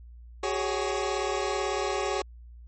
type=chord; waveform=25% pulse; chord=F# suspended second; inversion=none; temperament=equal with one note detuned; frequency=377.3 / 415.3 / 554.4 Hz; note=F#4 / G#4 / C#5; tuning=+34 / 0 / 0 cents; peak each=-27 / -27 / -29 dBFS; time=0.43-2.22 s; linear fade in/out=5 ms; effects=added 59 Hz sine -44 dBFS peak until 2.67 s + MP3 32 kbps